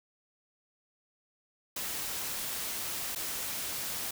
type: noise with dropouts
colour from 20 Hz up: white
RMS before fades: -36 dBFS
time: 1.76-4.11 s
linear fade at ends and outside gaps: 5 ms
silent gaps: 3.15-3.158 s
effects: none